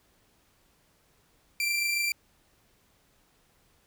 sawtooth tone pair together, 2355 / 2382 Hz, D7 / D7, +4 / +24 cents, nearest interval unison, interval 20 cents, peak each -23 / -33 dBFS, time 1.6-2.12 s, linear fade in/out 2 ms, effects pink hiss -66 dBFS RMS until 3.86 s

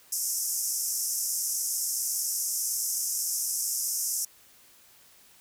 pink band-pass noise, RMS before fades -30 dBFS, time 0.12-4.25 s, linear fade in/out 5 ms, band 5300 to 14000 Hz, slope 96 dB/octave, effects white hiss -57 dBFS RMS until 5.4 s

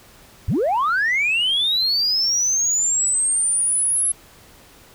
sine linear sweep, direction up, 61.74 to 11040 Hz, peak -15 dBFS, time 0.48-4.12 s, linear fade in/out 5 ms, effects tanh soft clip ceiling -14 dBFS + pink hiss -48 dBFS RMS until 4.94 s

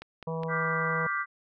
click train, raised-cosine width 0.3 ms, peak -25 dBFS, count 3, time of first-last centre 0.02-0.434 s, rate 4.83 Hz
harmonic tone, 162.7 Hz, E3, 22 cents flat, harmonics 1 / 3 / 4 / 5 / 6 / 7, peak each -33 / -34 / -42 / -46 / -39 / -47 dBFS, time 0.27-1.07 s, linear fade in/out 5 ms
sine chord, G dominant seventh, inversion second, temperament equal with one note detuned, 1174.7 / 1418.1 / 1568 / 1975.5 Hz, D6 / F6 / G6 / B6, 0 / +26 / 0 / 0 cents, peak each -31 / -35 / -33 / -34 dBFS, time 0.48-1.26 s, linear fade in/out 50 ms
effects none

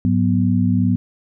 sine tone cluster, 104.1 / 184 / 246.3 Hz, G#2 / F#3 / B3, +5 / -9 / -5 cents, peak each -18 dBFS, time 0.05-0.96 s, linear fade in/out 0 ms, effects none

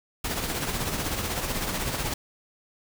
pink noise with tremolo, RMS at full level -27 dBFS, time 0.24-2.14 s, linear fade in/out 5 ms, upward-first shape triangle, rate 16 Hz, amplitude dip 55%, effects none

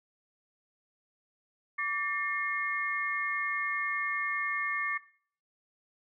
sine tone cluster, 1157 / 1795 / 2145 Hz, D6 / A6 / C7, -26 / +34 / +42 cents, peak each -35 / -34 / -33 dBFS, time 1.78-4.98 s, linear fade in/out 10 ms, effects noise-tail reverb RT60 0.5 s tail -18 dB re dry

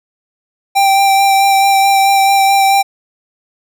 square tone with vibrato, 785 Hz, G5, 2 cents sharp, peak -8 dBFS, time 0.75-2.83 s, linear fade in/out 20 ms, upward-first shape sine, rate 4.6 Hz, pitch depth 15 cents each way, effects none

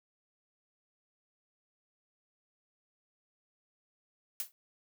blue noise with exponential decay, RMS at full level -32 dBFS, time 4.4-4.52 s, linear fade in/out 0 ms, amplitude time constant 25 ms, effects none

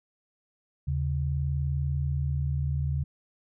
sine tone pair together, 77.8 / 138.14 Hz, D#2 / C#3, 0 / -6 cents, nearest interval minor seventh, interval 994 cents, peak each -28 dBFS, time 0.87-3.04 s, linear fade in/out 10 ms, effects none

